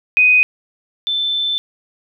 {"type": "tone pair in turn", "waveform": "sine", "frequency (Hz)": [2498, 3533], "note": ["D#7", "A7"], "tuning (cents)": [6, 6], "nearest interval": "tritone", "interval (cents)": 600, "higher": "second", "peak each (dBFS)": [-8, -16], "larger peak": "first", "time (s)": [[0.17, 0.43], [1.07, 1.58]], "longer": "second", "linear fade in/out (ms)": 0, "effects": []}